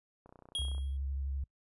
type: click train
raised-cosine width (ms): 1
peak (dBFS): -40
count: 17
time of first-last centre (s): 0.26-0.781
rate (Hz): 30.7
type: tone with exponential decay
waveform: square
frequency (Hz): 3278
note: G#7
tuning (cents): -23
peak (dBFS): -31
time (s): 0.55-0.97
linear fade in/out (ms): 1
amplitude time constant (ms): 90
type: tone with vibrato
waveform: sine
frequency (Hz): 68.3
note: C#2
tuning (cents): -25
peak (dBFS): -33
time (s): 0.59-1.44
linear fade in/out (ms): 5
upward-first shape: triangle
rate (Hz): 12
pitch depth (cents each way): 35
effects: noise-tail reverb RT60 0.1 s tail -25 dB re dry + resampled to 24000 Hz